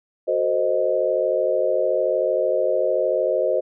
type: chord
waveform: sine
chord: F# diminished seventh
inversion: none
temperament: equal with one note detuned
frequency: 370 / 450 / 523.3 / 622.3 Hz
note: F#4 / A4 / C5 / Eb5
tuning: 0 / +39 / 0 / 0 cents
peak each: -26 / -27 / -21 / -22 dBFS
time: 0.27-3.61 s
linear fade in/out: 20 ms
effects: none